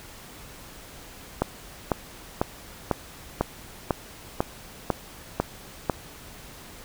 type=click train; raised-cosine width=1 ms; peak=-7 dBFS; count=10; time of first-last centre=1.42-5.898 s; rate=2.01 Hz; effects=pink hiss -45 dBFS RMS until 6.84 s